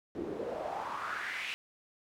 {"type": "noise with band-pass filter sweep", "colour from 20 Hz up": "pink", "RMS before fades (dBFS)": -38, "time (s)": [0.15, 1.54], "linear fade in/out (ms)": 0, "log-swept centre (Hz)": [300, 2700], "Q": 3.9, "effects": []}